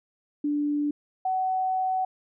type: tone pair in turn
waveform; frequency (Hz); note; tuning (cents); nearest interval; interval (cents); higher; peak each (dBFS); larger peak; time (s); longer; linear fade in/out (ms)
sine; 293 / 750.8; D4 / F#5; -4 / +25; octave + major third; 1629; second; -23; neither; 0.44-0.91 / 1.25-2.05; second; 5
effects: none